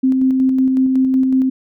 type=tone with tremolo; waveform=sine; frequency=261.6 Hz; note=C4; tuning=in tune; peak=-10 dBFS; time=0.03-1.5 s; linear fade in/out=10 ms; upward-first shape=square; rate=5.4 Hz; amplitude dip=25%; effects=none